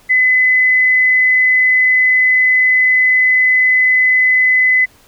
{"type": "tone", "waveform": "sine", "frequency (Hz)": 2018, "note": "B6", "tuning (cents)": 37, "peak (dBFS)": -8, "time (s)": [0.09, 4.86], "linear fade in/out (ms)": 20, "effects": ["pink hiss -48 dBFS RMS until 5.07 s"]}